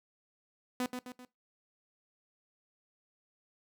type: tone with echo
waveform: sawtooth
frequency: 250 Hz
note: B3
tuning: 21 cents sharp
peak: -27 dBFS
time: 0.8-0.86 s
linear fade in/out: 2 ms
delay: 130 ms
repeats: 3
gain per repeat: -6 dB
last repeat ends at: 1.25 s
effects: noise-tail reverb RT60 0.2 s tail -20 dB re dry